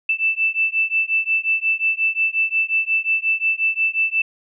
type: beating tone pair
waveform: sine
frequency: 2646 / 2651.6 Hz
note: E7 / E7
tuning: +6 / +10 cents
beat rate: 5.6 Hz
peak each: -20 dBFS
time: 0.09-4.22 s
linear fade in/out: 5 ms
effects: none